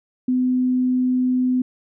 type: tone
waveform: sine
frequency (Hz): 253.2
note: B3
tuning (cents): +43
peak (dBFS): -16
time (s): 0.28-1.62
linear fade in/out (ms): 5
effects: none